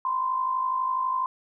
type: tone pair together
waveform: sine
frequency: 987.8 / 1039.9 Hz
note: B5 / C6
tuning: 0 / -11 cents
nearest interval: minor second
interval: 89 cents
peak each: -32 / -24 dBFS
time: 0.05-1.26 s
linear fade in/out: 2 ms
effects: none